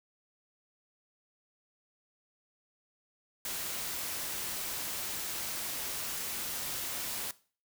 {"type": "noise", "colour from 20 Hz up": "white", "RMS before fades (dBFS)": -37, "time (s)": [3.45, 7.31], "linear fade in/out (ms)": 2, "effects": ["noise-tail reverb RT60 0.4 s tail -19 dB re dry"]}